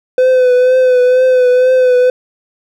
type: tone with vibrato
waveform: triangle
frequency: 506 Hz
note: B4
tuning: 42 cents sharp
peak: -4 dBFS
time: 0.18-2.1 s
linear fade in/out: 2 ms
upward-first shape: triangle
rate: 2.1 Hz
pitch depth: 38 cents each way
effects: none